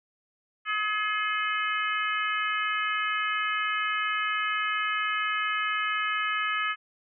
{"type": "harmonic tone with a mistuned harmonic", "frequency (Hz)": 424.3, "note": "G#4", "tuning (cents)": 37, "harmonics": [3, 4, 5, 6, 7], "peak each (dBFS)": [-29, -31, -33, -35, -36], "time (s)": [0.65, 6.76], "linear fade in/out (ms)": 50, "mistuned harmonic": 7, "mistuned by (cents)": 19, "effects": []}